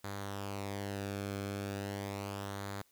sawtooth tone with flanger, 99.7 Hz, G2, 30 cents sharp, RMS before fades -40 dBFS, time 0.04-2.82 s, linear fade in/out 5 ms, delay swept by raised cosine 0.36 to 1.06 ms, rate 0.37 Hz, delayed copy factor -0.55, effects white hiss -70 dBFS RMS until 2.91 s

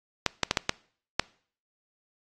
clicks, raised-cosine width 0.2 ms, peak -4 dBFS, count 6, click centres 0.263 / 0.433 / 0.511 / 0.572 / 0.694 / 1.196 s, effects noise-tail reverb RT60 0.5 s tail -24 dB re dry + AAC 32 kbps

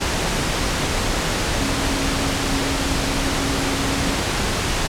sine tone in noise, 273.6 Hz, C#4, 23 cents flat, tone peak -26 dBFS, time 1.59-4.16 s, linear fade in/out 20 ms, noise pink, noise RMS -21 dBFS, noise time 0-4.88 s, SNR -8 dB, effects low-pass 8000 Hz 12 dB/octave

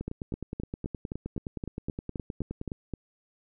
two click trains, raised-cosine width 3 ms, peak -21 / -20 dBFS, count 27 / 12, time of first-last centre 0.01-2.718 / 0.08-2.937 s, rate 9.6 / 3.85 Hz, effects none

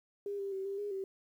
sine tone with pitch steps, 404 / 395.3 / 384.7 / 395.1 / 410.6 / 386.1 Hz, G#4 / G4 / G4 / G4 / G#4 / G4, -48 / +15 / -33 / +14 / -20 / -26 cents, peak -35 dBFS, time 0.26-1.04 s, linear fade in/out 2 ms, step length 130 ms, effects 11-bit

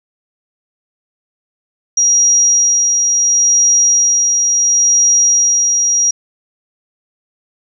sine tone with tremolo, 5720 Hz, F8, 41 cents sharp, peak -7 dBFS, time 1.97-6.11 s, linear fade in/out 5 ms, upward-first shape sine, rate 0.72 Hz, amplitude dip 30%, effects 8-bit

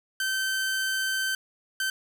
sawtooth tone bursts at uneven times, 1545 Hz, G6, 26 cents flat, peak -22 dBFS, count 2, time 0.2-1.35 / 1.8-1.9 s, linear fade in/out 2 ms, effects none

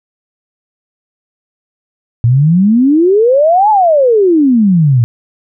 sine exponential two-way sweep, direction up then down, 113 to 880 to 113 Hz, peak -5 dBFS, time 2.24-5.04 s, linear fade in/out 0 ms, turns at 3.7 s, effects none

